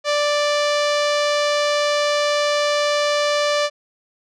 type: tone with low-pass filter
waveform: sawtooth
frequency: 587.3 Hz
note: D5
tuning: in tune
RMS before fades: -19 dBFS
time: 0.04-3.7 s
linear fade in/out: 50 ms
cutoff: 5200 Hz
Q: 1.5
effects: none